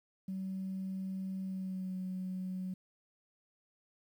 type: tone with pitch glide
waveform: sine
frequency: 190 to 185.77 Hz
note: F#3 to F#3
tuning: +46 to +7 cents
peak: -35 dBFS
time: 0.28-2.74 s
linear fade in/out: 5 ms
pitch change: -39 cents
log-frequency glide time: 1.43-1.96 s
effects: tanh soft clip ceiling -32 dBFS + 11-bit